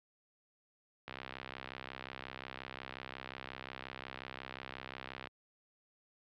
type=click train; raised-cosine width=0.3 ms; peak=-26 dBFS; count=276; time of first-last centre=1.08-5.272 s; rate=65.6 Hz; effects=high-pass 80 Hz 12 dB/octave + low-pass 4000 Hz 12 dB/octave